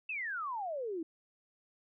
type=exponential sweep; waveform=sine; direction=down; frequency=2710 to 311.1 Hz; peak=-35 dBFS; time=0.09-1.03 s; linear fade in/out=5 ms; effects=none